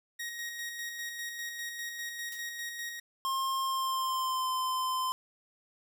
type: tone with tremolo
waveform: sawtooth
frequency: 1882 Hz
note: A#6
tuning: 16 cents sharp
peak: -32 dBFS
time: 0.19-3 s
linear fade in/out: 10 ms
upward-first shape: square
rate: 5 Hz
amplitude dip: 35%
type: noise with exponential decay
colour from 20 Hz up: blue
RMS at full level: -41 dBFS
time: 2.32-2.47 s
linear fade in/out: 2 ms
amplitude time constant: 32 ms
type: tone with pitch glide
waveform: square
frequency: 1066 to 1032.1 Hz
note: C6 to C6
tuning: +32 to -24 cents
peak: -30 dBFS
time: 3.25-5.12 s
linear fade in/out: 0 ms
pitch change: -56 cents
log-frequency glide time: 3.63-4.5 s
effects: none